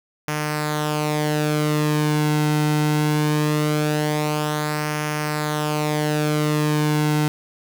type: tone with flanger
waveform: sawtooth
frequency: 151 Hz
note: D3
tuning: 48 cents sharp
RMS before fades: -21 dBFS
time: 0.28-7.28 s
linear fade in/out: 0 ms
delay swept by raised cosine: 0.25 to 1.75 ms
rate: 0.21 Hz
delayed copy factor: -0.55
effects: none